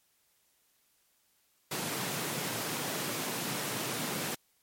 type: high-pass noise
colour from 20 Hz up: pink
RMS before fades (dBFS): -35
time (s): 1.71-4.35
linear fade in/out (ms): 5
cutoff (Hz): 120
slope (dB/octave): 48
effects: white hiss -71 dBFS RMS until 4.62 s + MP3 64 kbps